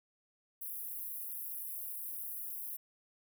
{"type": "high-pass noise", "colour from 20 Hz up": "pink", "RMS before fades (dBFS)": -42, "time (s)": [0.61, 2.77], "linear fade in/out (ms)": 10, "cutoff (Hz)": 11000, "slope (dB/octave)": 48, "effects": []}